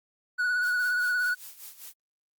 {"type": "tone with vibrato", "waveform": "triangle", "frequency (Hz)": 1469, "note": "F#6", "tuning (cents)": -13, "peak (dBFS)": -22, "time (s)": [0.38, 1.35], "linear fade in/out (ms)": 20, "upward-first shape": "triangle", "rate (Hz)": 17, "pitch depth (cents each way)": 36}
{"type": "noise with tremolo", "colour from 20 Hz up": "blue", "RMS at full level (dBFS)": -42, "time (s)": [0.61, 1.94], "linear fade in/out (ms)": 50, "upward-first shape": "sine", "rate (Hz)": 5, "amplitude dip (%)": 75}
{"effects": ["Opus 48 kbps"]}